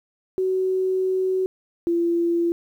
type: tone pair in turn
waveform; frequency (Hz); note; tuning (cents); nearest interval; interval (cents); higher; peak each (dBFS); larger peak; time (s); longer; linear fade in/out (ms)
sine; 375 / 340.8; F#4 / F4; +23 / -42; major second; 165; first; -19 / -18; second; 0.38-1.46 / 1.87-2.52; first; 0
effects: 9-bit